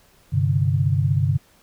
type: chord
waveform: sine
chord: G suspended fourth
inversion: none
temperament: just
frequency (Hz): 98 / 130.67 / 147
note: G2 / C3 / D3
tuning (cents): 0 / -2 / +2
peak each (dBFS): -21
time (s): 0.32-1.38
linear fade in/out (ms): 20
effects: pink hiss -56 dBFS RMS until 1.62 s